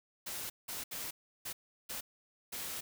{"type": "noise bursts at uneven times", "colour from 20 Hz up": "white", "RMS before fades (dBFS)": -41, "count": 6, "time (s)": [[0.26, 0.5], [0.68, 0.84], [0.91, 1.11], [1.45, 1.53], [1.89, 2.01], [2.52, 2.81]], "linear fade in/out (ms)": 10, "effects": []}